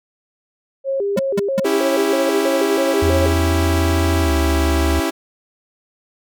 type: tone with vibrato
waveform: sine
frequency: 466.2 Hz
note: A#4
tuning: in tune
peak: -17 dBFS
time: 0.84-3.34 s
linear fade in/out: 50 ms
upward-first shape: square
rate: 3.1 Hz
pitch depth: 260 cents each way
type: tone bursts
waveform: square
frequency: 201.6 Hz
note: G3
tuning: 49 cents sharp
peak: -16 dBFS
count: 3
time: 1.17-1.599 s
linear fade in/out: 5 ms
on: 23 ms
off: 180 ms
type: chord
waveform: sawtooth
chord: C# diminished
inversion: none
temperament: equal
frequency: 277.2 / 329.6 / 392 Hz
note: C#4 / E4 / G4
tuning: 0 / 0 / 0 cents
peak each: -19 / -16 / -21 dBFS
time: 1.64-5.11 s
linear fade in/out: 20 ms
type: tone with pitch glide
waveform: triangle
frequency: 83.7 to 73.29 Hz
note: E2 to D2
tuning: +27 to -3 cents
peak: -14 dBFS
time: 3.02-5 s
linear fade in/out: 5 ms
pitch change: -230 cents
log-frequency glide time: 4.22-4.3 s
effects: none